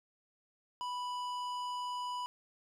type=tone with tanh clipping; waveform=sine; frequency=987.8 Hz; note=B5; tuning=in tune; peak=-38 dBFS; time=0.81-2.26 s; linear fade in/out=0 ms; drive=14 dB; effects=none